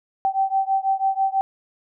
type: beating tone pair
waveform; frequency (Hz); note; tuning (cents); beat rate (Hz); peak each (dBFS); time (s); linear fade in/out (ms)
sine; 772 / 778.1; G5 / G5; -27 / -13; 6.1; -21 / -22; 0.25-1.41; 0
effects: none